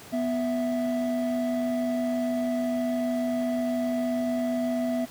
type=tone pair together; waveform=triangle; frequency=247 / 659.3 Hz; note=B3 / E5; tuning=0 / 0 cents; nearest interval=octave + perfect fourth; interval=1700 cents; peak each=-24 / -27 dBFS; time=0.12-5.06 s; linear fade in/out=20 ms; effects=pink hiss -46 dBFS RMS until 5.1 s + high-pass 100 Hz 12 dB/octave